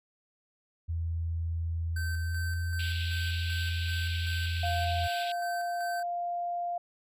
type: tone with pitch glide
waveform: sine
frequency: 82.9 to 85.08 Hz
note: E2 to F2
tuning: +10 to -45 cents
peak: -29 dBFS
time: 0.88-5.08 s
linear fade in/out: 20 ms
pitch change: +45 cents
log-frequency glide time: 2.24-2.42 s
type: tone with tremolo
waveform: square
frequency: 1545 Hz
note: G6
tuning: 26 cents flat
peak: -37 dBFS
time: 1.96-6.03 s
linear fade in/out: 5 ms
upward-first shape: square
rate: 2.6 Hz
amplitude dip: 40%
type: band-pass noise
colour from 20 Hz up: pink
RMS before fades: -40 dBFS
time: 2.79-5.32 s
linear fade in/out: 2 ms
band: 2500 to 4200 Hz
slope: 48 dB/octave
type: tone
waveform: sine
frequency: 698.5 Hz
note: F5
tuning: in tune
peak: -30 dBFS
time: 4.63-6.78 s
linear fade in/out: 5 ms
effects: none